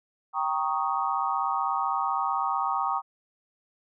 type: chord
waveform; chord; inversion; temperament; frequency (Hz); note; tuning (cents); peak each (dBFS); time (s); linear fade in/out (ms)
sine; Eb dominant seventh; first; equal; 784 / 932.3 / 1108.7 / 1244.5; G5 / Bb5 / Db6 / Eb6; 0 / 0 / 0 / 0; -30; 0.33-3.02; 50
effects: none